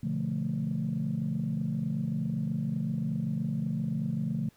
sine chord, B half-diminished seventh, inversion none, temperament equal, 123.47 / 146.83 / 174.61 / 220 Hz, B2 / D3 / F3 / A3, 0 / 0 / 0 / 0 cents, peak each -37 / -32 / -33 / -32 dBFS, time 0.03-4.49 s, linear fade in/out 5 ms, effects tanh soft clip ceiling -21 dBFS + pink hiss -64 dBFS RMS until 4.56 s

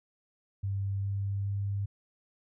sine tone with pitch steps, 98.5 / 99.24 / 99.99 Hz, G2 / G2 / G2, +9 / +22 / +35 cents, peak -29 dBFS, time 0.63-1.86 s, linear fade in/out 10 ms, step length 410 ms, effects none

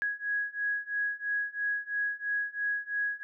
sine beating tone pair, 1661.2 / 1664.2 Hz, G#6 / G#6, 0 / +3 cents, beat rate 3 Hz, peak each -33 / -32 dBFS, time 0.02-3.23 s, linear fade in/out 0 ms, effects none

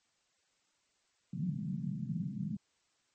white band-pass noise, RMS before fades -37 dBFS, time 1.33-2.57 s, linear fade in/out 5 ms, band 130 to 210 Hz, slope 48 dB/octave, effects white hiss -75 dBFS RMS until 3.14 s + MP3 32 kbps

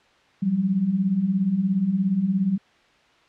sine beating tone pair, 177 / 194 Hz, F3 / G3, +23 / -18 cents, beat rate 17 Hz, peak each -26 / -20 dBFS, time 0.42-2.58 s, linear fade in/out 10 ms, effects white hiss -57 dBFS RMS until 3.28 s + low-pass 3000 Hz 12 dB/octave

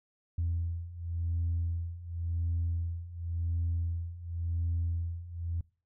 sine beating tone pair, 84 / 84.92 Hz, E2 / F2, +33 / -48 cents, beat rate 0.92 Hz, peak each -34 / -31 dBFS, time 0.38-5.61 s, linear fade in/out 5 ms, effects noise-tail reverb RT60 0.4 s tail -25 dB re dry + tanh soft clip ceiling -24 dBFS

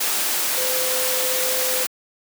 sine tone in noise, 512 Hz, C5, 38 cents flat, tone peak -26 dBFS, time 0.57-1.84 s, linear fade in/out 10 ms, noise white, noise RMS -22 dBFS, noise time 0-1.87 s, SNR -7 dB, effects high-pass 300 Hz 12 dB/octave

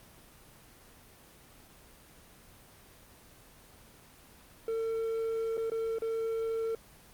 triangle tone with dropouts, 451.2 Hz, A4, 44 cents sharp, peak -28 dBFS, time 4.68-6.75 s, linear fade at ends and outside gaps 2 ms, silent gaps 5.571-5.577 / 5.699-5.718 / 5.985-6.02 s, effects pink hiss -56 dBFS RMS until 7.13 s + Opus 24 kbps

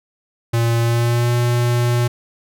square tone with pitch glide, 116.54 to 120.58 Hz, A#2 to B2, 0 to -41 cents, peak -15 dBFS, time 0.53-2.08 s, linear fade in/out 10 ms, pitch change +59 cents, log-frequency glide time 0.81-1.34 s, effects none

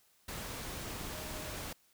sine tone in noise, 617 Hz, D#5, 15 cents flat, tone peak -50 dBFS, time 1.13-1.56 s, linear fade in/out 5 ms, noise pink, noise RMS -42 dBFS, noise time 0.28-1.73 s, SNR -11 dB, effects white hiss -69 dBFS RMS until 1.93 s

